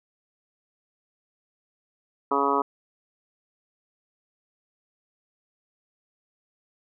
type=harmonic tone; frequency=140 Hz; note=C#3; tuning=18 cents sharp; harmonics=2 / 3 / 4 / 5 / 6 / 7 / 8 / 9; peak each=-30 / -27 / -34 / -32 / -32 / -26 / -27 / -28 dBFS; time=2.31-2.62 s; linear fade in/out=5 ms; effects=none